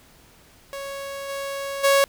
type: tone with level steps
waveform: sawtooth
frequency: 554 Hz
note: C#5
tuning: 1 cent flat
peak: -27 / -24 / -11 dBFS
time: 0.73-2.04 s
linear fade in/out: 0 ms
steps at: 1.28 / 1.83 s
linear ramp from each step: 20 ms
effects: pink hiss -53 dBFS RMS until 2.08 s